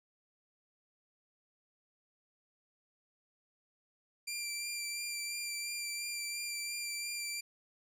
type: tone with vibrato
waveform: 15% pulse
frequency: 2366 Hz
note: D7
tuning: 12 cents sharp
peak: -30 dBFS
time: 4.27-7.41 s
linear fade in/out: 10 ms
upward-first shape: sine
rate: 2.9 Hz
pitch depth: 18 cents each way
effects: none